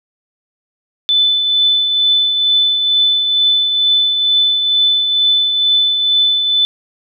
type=tone with tremolo; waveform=sine; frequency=3508 Hz; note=A7; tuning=6 cents flat; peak=-8 dBFS; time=1.09-6.65 s; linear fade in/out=0 ms; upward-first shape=triangle; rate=2.2 Hz; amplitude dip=45%; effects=none